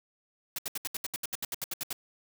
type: noise bursts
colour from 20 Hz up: white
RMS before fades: -34 dBFS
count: 15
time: 0.56-1.929 s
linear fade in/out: 2 ms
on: 25 ms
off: 71 ms
effects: none